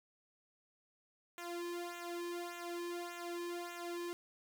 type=tone with flanger; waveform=sawtooth; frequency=347.1 Hz; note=F4; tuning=11 cents flat; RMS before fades=-43 dBFS; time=1.38-4.13 s; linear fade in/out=0 ms; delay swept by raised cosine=0.2 to 1.5 ms; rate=1.7 Hz; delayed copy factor=-0.9; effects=none